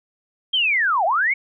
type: linear two-way sweep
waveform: sine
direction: down then up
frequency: 3243 to 632 to 2266 Hz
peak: -16 dBFS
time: 0.53-1.34 s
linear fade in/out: 10 ms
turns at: 1.05 s
effects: none